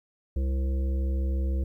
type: harmonic tone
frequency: 66.4 Hz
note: C2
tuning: 26 cents sharp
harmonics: 1 / 3 / 5 / 7 / 8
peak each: -24 / -39 / -40 / -46 / -45 dBFS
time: 0.36-1.64 s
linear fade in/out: 5 ms
effects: 11-bit